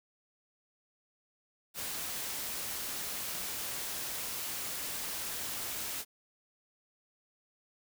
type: noise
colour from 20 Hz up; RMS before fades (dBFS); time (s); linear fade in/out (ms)
white; -38; 1.74-6.05; 50
effects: none